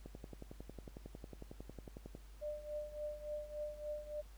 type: click train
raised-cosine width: 2 ms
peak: -35 dBFS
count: 24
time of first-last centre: 0.06-2.151 s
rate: 11 Hz
type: tone with tremolo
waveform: sine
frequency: 598 Hz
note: D5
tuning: 31 cents sharp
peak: -38 dBFS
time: 2.41-4.22 s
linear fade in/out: 20 ms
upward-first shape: triangle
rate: 3.5 Hz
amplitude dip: 85%
effects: added 50 Hz sine -53 dBFS peak until 4.37 s + pink hiss -66 dBFS RMS until 4.37 s